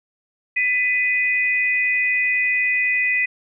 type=tone pair together; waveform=sine; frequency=1997 / 2493 Hz; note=B6 / D#7; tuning=+19 / +3 cents; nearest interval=major third; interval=384 cents; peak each=-19 / -20 dBFS; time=0.56-3.26 s; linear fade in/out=10 ms; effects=none